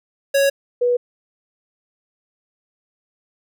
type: tone pair in turn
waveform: square / sine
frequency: 554.4 / 488 Hz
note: C#5 / B4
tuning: 0 / -21 cents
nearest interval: major second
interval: 221 cents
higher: first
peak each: -14 dBFS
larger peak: neither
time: 0.34-0.5 / 0.81-0.97 s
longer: neither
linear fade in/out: 10 ms
effects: none